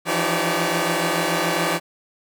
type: tone cluster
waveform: 10% pulse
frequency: 166.2 / 173.2 / 304 / 387.9 / 569 Hz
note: E3 / F3 / D#4 / G4 / C#5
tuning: +15 / -14 / -40 / -18 / +45 cents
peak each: -18 dBFS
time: 0.05-1.8 s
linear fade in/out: 50 ms
effects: none